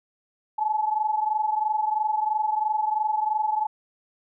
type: tone pair together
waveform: sine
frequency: 854 / 877 Hz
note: G#5 / A5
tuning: +48 / -6 cents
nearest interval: unison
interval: 46 cents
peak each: -23 / -27 dBFS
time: 0.58-3.67 s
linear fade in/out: 10 ms
effects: none